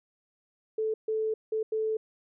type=tone bursts at uneven times; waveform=sine; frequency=437.6 Hz; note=A4; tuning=9 cents flat; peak=-26 dBFS; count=4; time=0.78-0.94 / 1.08-1.34 / 1.52-1.63 / 1.72-1.97 s; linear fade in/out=5 ms; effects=none